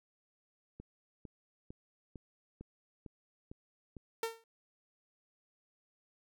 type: click train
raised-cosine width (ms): 3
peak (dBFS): -34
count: 8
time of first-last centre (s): 0.8-3.967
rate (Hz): 2.21
type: tone with exponential decay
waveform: sawtooth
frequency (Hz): 454.5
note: A#4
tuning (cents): -44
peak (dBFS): -27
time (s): 4.23-4.44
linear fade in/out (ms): 2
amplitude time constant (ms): 44
effects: none